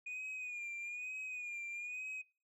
sine tone with vibrato, 2453 Hz, D#7, 25 cents flat, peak -38 dBFS, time 0.06-2.22 s, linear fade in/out 10 ms, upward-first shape sine, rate 1.1 Hz, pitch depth 60 cents each way, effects noise-tail reverb RT60 0.3 s tail -21 dB re dry + tanh soft clip ceiling -40 dBFS

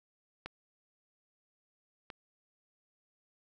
clicks, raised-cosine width 0.3 ms, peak -24 / -27 dBFS, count 2, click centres 0.46 / 2.102 s, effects none

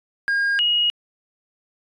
triangle / sine tone pair in turn, 1620 / 2887 Hz, G#6 / F#7, -43 / -43 cents, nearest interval minor seventh, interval 1000 cents, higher second, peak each -16 dBFS, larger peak neither, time 0.28-0.59 / 0.59-0.9 s, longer neither, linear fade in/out 0 ms, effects resampled to 22050 Hz

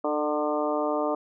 harmonic tone with a mistuned harmonic, 150 Hz, D3, 37 cents sharp, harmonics 2 / 3 / 4 / 5 / 6 / 7 / 8, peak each -30 / -31 / -28 / -33 / -35 / -35 / -34 dBFS, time 0.04-1.15 s, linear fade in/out 5 ms, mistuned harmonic 3, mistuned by -27 cents, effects none

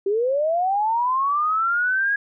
sine linear sweep, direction up, 381.5 to 1661.2 Hz, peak -18 dBFS, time 0.06-2.16 s, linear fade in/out 5 ms, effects none

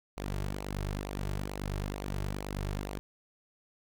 sawtooth tone with flanger, 49.42 Hz, G1, 15 cents sharp, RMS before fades -36 dBFS, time 0.17-2.99 s, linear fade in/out 0 ms, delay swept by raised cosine 0.57 to 4.07 ms, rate 2.2 Hz, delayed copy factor -0.6, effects none

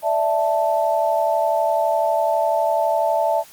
sine chord, D suspended second, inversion none, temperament equal, 587.3 / 659.3 / 880 Hz, D5 / E5 / A5, 0 / 0 / 0 cents, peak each -23 / -19 / -21 dBFS, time 0.02-3.44 s, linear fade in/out 50 ms, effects white hiss -46 dBFS RMS until 3.52 s + Opus 32 kbps

